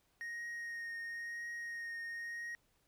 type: tone with vibrato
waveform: triangle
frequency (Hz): 1864.7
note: A#6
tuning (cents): 0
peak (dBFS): -39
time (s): 0.21-2.55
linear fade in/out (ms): 0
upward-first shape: triangle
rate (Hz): 0.97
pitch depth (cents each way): 16
effects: pink hiss -75 dBFS RMS until 2.87 s